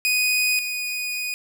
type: tone pair in turn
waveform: sawtooth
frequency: 2489 / 2476 Hz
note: D#7 / D#7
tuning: 0 / -9 cents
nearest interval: unison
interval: 9 cents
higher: first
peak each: -15 / -22 dBFS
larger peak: first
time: 0.05-0.59 / 0.59-1.34 s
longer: second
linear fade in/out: 0 ms
effects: none